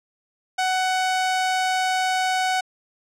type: tone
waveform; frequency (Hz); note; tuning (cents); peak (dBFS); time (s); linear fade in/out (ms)
sawtooth; 746; F#5; +14; -16; 0.58-2.61; 10
effects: low-pass 8000 Hz 12 dB/octave